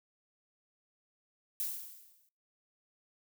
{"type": "noise with exponential decay", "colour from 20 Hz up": "violet", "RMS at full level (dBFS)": -33, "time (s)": [1.6, 2.29], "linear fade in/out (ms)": 1, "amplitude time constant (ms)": 150, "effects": ["noise-tail reverb RT60 0.4 s tail -25 dB re dry"]}